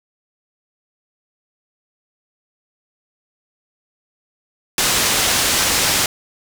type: low-pass noise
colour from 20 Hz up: white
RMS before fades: -17 dBFS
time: 4.78-6.06 s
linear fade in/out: 2 ms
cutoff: 8100 Hz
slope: 12 dB/octave
effects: none